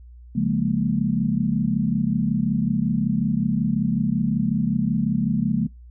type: chord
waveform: sine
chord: Bb minor seventh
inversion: first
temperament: equal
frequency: 138.59 / 174.61 / 207.7 / 233.1 Hz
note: Db3 / F3 / Ab3 / Bb3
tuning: 0 / 0 / 0 / 0 cents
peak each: -26 / -25 / -23 / -24 dBFS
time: 0.35-5.67 s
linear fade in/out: 10 ms
effects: noise-tail reverb RT60 0.2 s tail -22 dB re dry + added 60 Hz sine -41 dBFS peak until 5.9 s